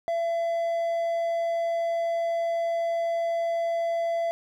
triangle tone, 673 Hz, E5, 36 cents sharp, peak -22 dBFS, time 0.08-4.31 s, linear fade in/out 0 ms, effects none

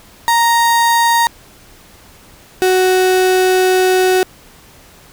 35% pulse tone pair in turn, 932.3 / 371.3 Hz, A#5 / F#4, 0 / +6 cents, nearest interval octave + major third, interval 1594 cents, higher first, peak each -8 dBFS, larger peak neither, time 0.28-1.27 / 2.62-4.23 s, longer second, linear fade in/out 0 ms, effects pink hiss -43 dBFS RMS until 5.12 s

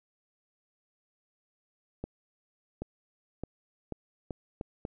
accelerating click train, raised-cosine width 2 ms, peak -22 dBFS, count 7, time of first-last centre 2.04-4.851 s, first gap 780 ms, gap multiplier 0.79, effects none

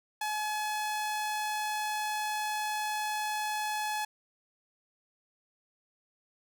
sawtooth tone, 850 Hz, G#5, 40 cents sharp, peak -27 dBFS, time 0.21-4.05 s, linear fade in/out 5 ms, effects none

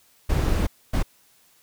brown noise bursts at uneven times, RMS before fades -21 dBFS, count 2, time 0.29-0.67 / 0.93-1.03 s, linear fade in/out 10 ms, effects white hiss -59 dBFS RMS until 1.62 s

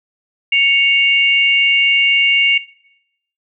sine tone pair together, 2218 / 2794 Hz, C#7 / F7, 0 / 0 cents, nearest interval major third, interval 400 cents, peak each -13 dBFS, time 0.52-2.58 s, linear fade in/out 5 ms, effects noise-tail reverb RT60 0.8 s tail -19 dB re dry

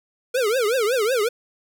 square tone with vibrato, 467.7 Hz, A#4, 6 cents sharp, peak -19 dBFS, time 0.34-1.29 s, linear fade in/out 10 ms, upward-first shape triangle, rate 5.4 Hz, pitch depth 280 cents each way, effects none

